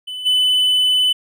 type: tone with level steps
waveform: triangle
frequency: 3006 Hz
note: F#7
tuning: 27 cents sharp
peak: -24 / -11 dBFS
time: 0.07-1.13 s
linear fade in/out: 10 ms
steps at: 0.25 s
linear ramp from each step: 20 ms
effects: none